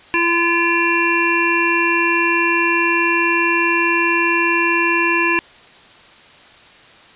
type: harmonic tone with a mistuned harmonic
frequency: 340 Hz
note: F4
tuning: 46 cents flat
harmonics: 1 / 3 / 5 / 7 / 8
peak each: -20 / -20 / -20 / -20 / -20 dBFS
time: 0.14-5.39 s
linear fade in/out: 0 ms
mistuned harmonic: 5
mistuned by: +25 cents
effects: white hiss -44 dBFS RMS until 7.15 s + resampled to 8000 Hz